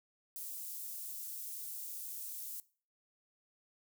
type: high-pass noise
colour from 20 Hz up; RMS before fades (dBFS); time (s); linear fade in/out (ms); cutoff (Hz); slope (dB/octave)
white; -44; 0.36-2.6; 0; 9300; 12
effects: noise-tail reverb RT60 0.4 s tail -20 dB re dry